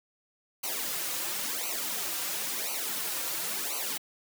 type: noise with flanger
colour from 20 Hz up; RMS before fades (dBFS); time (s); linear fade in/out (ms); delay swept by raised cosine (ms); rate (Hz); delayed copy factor
white; -33; 0.63-3.98; 10; 0.57 to 4.77; 0.96; -0.9
effects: high-pass 200 Hz 12 dB/octave